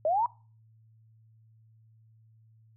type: linear sweep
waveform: sine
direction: up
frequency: 590 to 980 Hz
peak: -23 dBFS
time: 0.05-0.26 s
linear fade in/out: 2 ms
effects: noise-tail reverb RT60 0.4 s tail -23 dB re dry + added 111 Hz sine -57 dBFS peak until 2.76 s